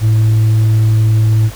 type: tone with tanh clipping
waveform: sine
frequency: 109.6 Hz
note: A2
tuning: 6 cents flat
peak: -8 dBFS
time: 0-1.51 s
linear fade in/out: 50 ms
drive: 2 dB
effects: added 50 Hz sine -30 dBFS peak until 1.55 s + pink hiss -33 dBFS RMS until 1.55 s